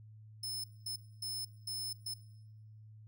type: tone bursts at uneven times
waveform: sawtooth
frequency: 5230 Hz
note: E8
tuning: 15 cents flat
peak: -35 dBFS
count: 5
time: 0.43-0.64 / 0.86-0.96 / 1.22-1.45 / 1.67-1.93 / 2.06-2.14 s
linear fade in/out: 5 ms
effects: noise-tail reverb RT60 0.9 s tail -19 dB re dry + added 108 Hz sine -52 dBFS peak until 3.07 s